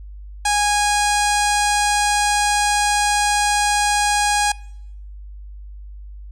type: tone with low-pass filter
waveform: sawtooth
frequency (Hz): 825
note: G#5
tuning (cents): -12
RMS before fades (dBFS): -18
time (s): 0.45-4.52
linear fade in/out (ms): 5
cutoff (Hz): 8200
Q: 2.8
effects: noise-tail reverb RT60 0.8 s tail -24 dB re dry + added 50 Hz sine -33 dBFS peak until 6.31 s